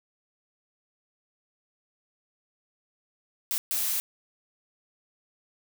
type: noise bursts at uneven times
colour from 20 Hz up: blue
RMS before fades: -28 dBFS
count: 2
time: 3.51-3.58 / 3.71-4 s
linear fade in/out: 0 ms
effects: none